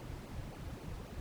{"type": "noise with flanger", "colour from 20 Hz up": "brown", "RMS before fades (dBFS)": -45, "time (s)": [0, 1.2], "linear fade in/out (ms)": 0, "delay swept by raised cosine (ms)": [0.54, 5.14], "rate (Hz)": 3.7, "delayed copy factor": -0.8, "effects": []}